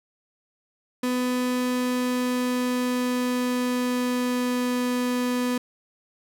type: tone with pitch glide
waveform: 35% pulse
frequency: 250 to 247.8 Hz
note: B3 to B3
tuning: +21 to +6 cents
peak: -21 dBFS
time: 1.03-5.58 s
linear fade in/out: 5 ms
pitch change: -15 cents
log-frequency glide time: 1.49-4.81 s
effects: none